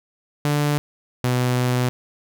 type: tone pair in turn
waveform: sawtooth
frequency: 146.83 / 124.87 Hz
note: D3 / B2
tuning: 0 / +20 cents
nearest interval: minor third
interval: 280 cents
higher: first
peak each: -14 dBFS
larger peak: neither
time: 0.45-0.78 / 1.24-1.89 s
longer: second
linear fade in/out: 0 ms
effects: none